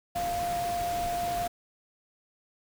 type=tone in noise; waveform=sine; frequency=698.5 Hz; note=F5; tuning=in tune; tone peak=-28 dBFS; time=0.15-1.48 s; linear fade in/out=10 ms; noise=pink; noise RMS=-38 dBFS; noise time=0.15-1.48 s; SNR=+7 dB; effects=none